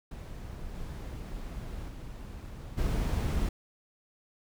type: noise with level steps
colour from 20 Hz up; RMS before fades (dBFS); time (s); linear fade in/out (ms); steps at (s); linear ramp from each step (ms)
brown; -41 / -39 / -42 / -29; 0.11-3.49; 5; 0.74 / 1.88 / 2.77; 20
effects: none